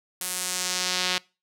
sawtooth tone with band-pass filter sweep, 182.2 Hz, F#3, 26 cents flat, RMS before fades -28 dBFS, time 0.21-1.18 s, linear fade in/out 2 ms, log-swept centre 11000 to 3700 Hz, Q 1.3, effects noise-tail reverb RT60 0.3 s tail -24 dB re dry

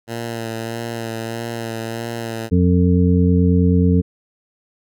10% pulse tone with vibrato, 114.9 Hz, A#2, 25 cents flat, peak -16 dBFS, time 0.07-2.5 s, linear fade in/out 50 ms, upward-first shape sine, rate 1.6 Hz, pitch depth 28 cents each way
harmonic tone, 89.3 Hz, F2, 39 cents sharp, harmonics 1 / 2 / 3 / 5, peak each -15 / -15 / -19 / -22 dBFS, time 2.51-4.02 s, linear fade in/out 20 ms
effects none

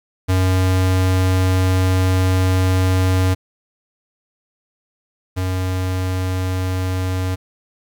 square tone pair in turn, 93 / 92.65 Hz, F#2 / F#2, +9 / +3 cents, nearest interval unison, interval 6 cents, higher first, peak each -14 / -19 dBFS, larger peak first, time 0.28-3.35 / 5.36-7.36 s, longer first, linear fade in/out 20 ms, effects 9-bit

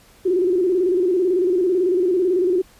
sine tone with vibrato, 363 Hz, F#4, 33 cents flat, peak -15 dBFS, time 0.25-2.62 s, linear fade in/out 10 ms, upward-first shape square, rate 18 Hz, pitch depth 76 cents each way, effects pink hiss -51 dBFS RMS until 2.79 s + resampled to 32000 Hz

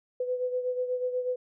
sine beating tone pair, 500 / 508.2 Hz, B4 / B4, +21 / +49 cents, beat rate 8.2 Hz, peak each -28 / -35 dBFS, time 0.2-1.36 s, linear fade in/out 5 ms, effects none

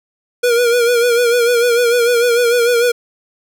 square tone with vibrato, 477.6 Hz, A#4, 42 cents sharp, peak -11 dBFS, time 0.43-2.92 s, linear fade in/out 10 ms, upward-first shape sine, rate 6.7 Hz, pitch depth 54 cents each way, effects none

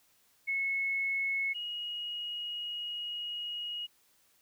sine tone pair in turn, 2191 / 2888 Hz, C#7 / F#7, -21 / -43 cents, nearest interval perfect fourth, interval 478 cents, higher second, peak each -29 / -35 dBFS, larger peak first, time 0.47-1.54 / 1.54-3.87 s, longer second, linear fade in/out 20 ms, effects white hiss -68 dBFS RMS until 4.41 s

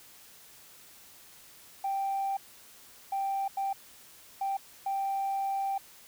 sine tone bursts at uneven times, 784 Hz, G5, in tune, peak -27 dBFS, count 5, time 1.84-2.37 / 3.12-3.48 / 3.57-3.73 / 4.41-4.57 / 4.86-5.78 s, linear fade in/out 5 ms, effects tanh soft clip ceiling -25 dBFS + white hiss -54 dBFS RMS until 6.07 s

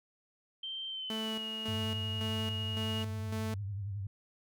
sine tone with pitch glide, 3134 to 2874 Hz, G7 to F7, -1 to +49 cents, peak -37 dBFS, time 0.63-3.03 s, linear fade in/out 5 ms, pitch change -150 cents, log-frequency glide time 0.88-1.45 s
sawtooth tone with tremolo, 220 Hz, A3, in tune, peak -32 dBFS, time 1.1-3.54 s, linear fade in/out 2 ms, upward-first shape square, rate 1.8 Hz, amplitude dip 55%
sine tone with vibrato, 100 Hz, G2, 35 cents sharp, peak -35 dBFS, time 1.68-4.07 s, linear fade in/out 5 ms, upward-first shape triangle, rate 11 Hz, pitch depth 110 cents each way
effects none

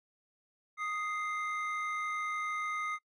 triangle tone pair together, 1244.5 / 2091 Hz, D#6 / C7, 0 / -2 cents, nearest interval major sixth, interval 898 cents, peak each -33 / -36 dBFS, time 0.77-2.99 s, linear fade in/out 50 ms, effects noise-tail reverb RT60 0.1 s tail -25 dB re dry + resampled to 24000 Hz

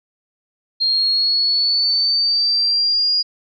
sine linear sweep, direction up, 4208 to 4872 Hz, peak -14 dBFS, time 0.8-3.23 s, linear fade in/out 20 ms, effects none

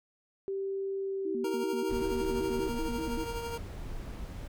sine tone with pitch glide, 390 to 384.2 Hz, G4 to G4, -9 to -35 cents, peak -31 dBFS, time 0.48-2.68 s, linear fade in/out 0 ms, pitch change -26 cents, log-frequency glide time 0.98-1.66 s
sine tone with vibrato, 277.2 Hz, C#4, in tune, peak -34 dBFS, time 1.25-3.24 s, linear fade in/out 5 ms, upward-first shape square, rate 5.2 Hz, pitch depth 260 cents each way
25% pulse tone with tremolo, 466.2 Hz, A#4, in tune, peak -30 dBFS, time 1.44-3.58 s, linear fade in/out 5 ms, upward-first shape triangle, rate 12 Hz, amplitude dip 50%
brown noise, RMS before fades -39 dBFS, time 1.89-4.48 s, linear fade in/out 10 ms
effects none

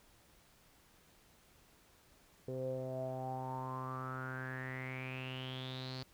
sawtooth tone with low-pass filter sweep, 129.7 Hz, C3, 15 cents flat, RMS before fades -42 dBFS, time 2.48-6.03 s, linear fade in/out 0 ms, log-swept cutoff 460 to 4500 Hz, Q 9.6, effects pink hiss -66 dBFS RMS until 6.13 s

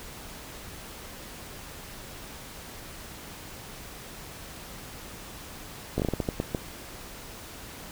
slowing click train, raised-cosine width 2 ms, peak -13 dBFS, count 10, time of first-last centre 5.98-6.548 s, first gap 17 ms, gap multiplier 1.31, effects pink hiss -43 dBFS RMS until 7.91 s

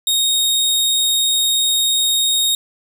sawtooth tone, 3729 Hz, A#7, in tune, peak -11 dBFS, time 0.07-2.55 s, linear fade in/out 2 ms, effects none

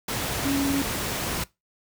sine tone in noise, 277.2 Hz, C#4, in tune, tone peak -22 dBFS, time 0.45-0.82 s, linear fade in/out 5 ms, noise pink, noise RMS -28 dBFS, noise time 0.08-1.44 s, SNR +3 dB, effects noise-tail reverb RT60 0.2 s tail -20 dB re dry + high-pass 60 Hz 12 dB/octave

